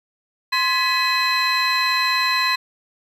triangle tone cluster, 1041 / 1687 / 1978 / 2549 / 4069 Hz, C6 / G#6 / B6 / D#7 / C8, -9 / +27 / +2 / +41 / -49 cents, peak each -20 / -25 / -23 / -23 / -21 dBFS, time 0.52-2.56 s, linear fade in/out 10 ms, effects none

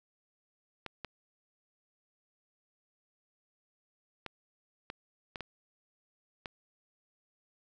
clicks, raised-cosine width 0.3 ms, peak -23 dBFS, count 7, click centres 0.863 / 1.047 / 4.263 / 4.901 / 5.358 / 5.407 / 6.458 s, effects none

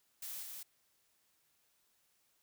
blue noise with echo, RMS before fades -44 dBFS, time 0.22-0.43 s, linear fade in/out 5 ms, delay 200 ms, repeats 1, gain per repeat -3 dB, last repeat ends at 0.63 s, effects white hiss -75 dBFS RMS until 2.42 s

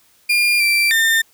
35% pulse tone with pitch steps, 2410 / 2349 / 1806 Hz, D7 / D7 / A6, +44 / 0 / +45 cents, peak -11 dBFS, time 0.29-1.22 s, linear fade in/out 10 ms, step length 310 ms, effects white hiss -55 dBFS RMS until 1.33 s

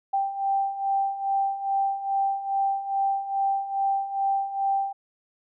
sine beating tone pair, 784 / 786.4 Hz, G5 / G5, 0 / +5 cents, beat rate 2.4 Hz, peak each -29 / -24 dBFS, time 0.13-4.93 s, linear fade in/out 10 ms, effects none

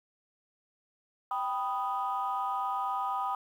sine chord, G augmented, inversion none, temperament equal, 784 / 987.8 / 1244.5 Hz, G5 / B5 / D#6, 0 / 0 / 0 cents, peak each -33 dBFS, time 1.31-3.35 s, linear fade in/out 2 ms, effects tanh soft clip ceiling -22 dBFS + 10-bit

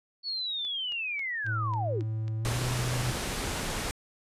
sine linear sweep, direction down, 4468 to 255.3 Hz, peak -30 dBFS, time 0.23-2.04 s, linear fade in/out 50 ms
click train, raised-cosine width 0.2 ms, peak -31 dBFS, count 10, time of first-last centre 0.65-3.096 s, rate 3.68 Hz
triangle tone with pitch glide, 110 to 123.47 Hz, A2 to B2, 0 to 0 cents, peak -27 dBFS, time 1.44-3.15 s, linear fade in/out 50 ms, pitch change +200 cents, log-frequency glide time 2.39-2.59 s
pink low-pass noise, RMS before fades -33 dBFS, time 2.45-3.91 s, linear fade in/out 0 ms, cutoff 11000 Hz, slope 24 dB/octave
effects resampled to 32000 Hz

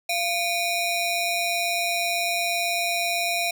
sawtooth ring-modulated tone, 1570 Hz, G6, 2 cents sharp, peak -16 dBFS, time 0.09-3.51 s, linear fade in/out 5 ms, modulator 881 Hz, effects none

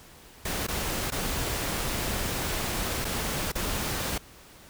pink noise with dropouts, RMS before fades -30 dBFS, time 0.45-4.18 s, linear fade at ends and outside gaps 5 ms, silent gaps 0.668-0.683 / 1.105-1.119 / 3.046-3.05 / 3.519-3.553 s, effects pink hiss -51 dBFS RMS until 4.69 s

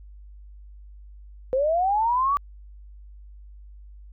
sine linear sweep, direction up, 503 to 1161 Hz, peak -19 dBFS, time 1.53-2.37 s, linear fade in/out 0 ms, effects added 50 Hz sine -42 dBFS peak until 4.12 s

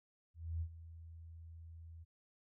sine tone with ADSR envelope, 82.41 Hz, E2, in tune, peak -35 dBFS, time 0.34-2.05 s, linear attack 270 ms, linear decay 73 ms, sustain -15 dB, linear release 25 ms, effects none

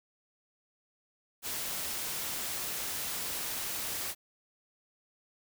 white noise, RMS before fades -36 dBFS, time 1.42-4.15 s, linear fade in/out 50 ms, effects none

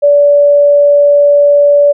sine tone, 577 Hz, D5, 31 cents flat, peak -3 dBFS, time 0.02-1.93 s, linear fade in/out 20 ms, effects none

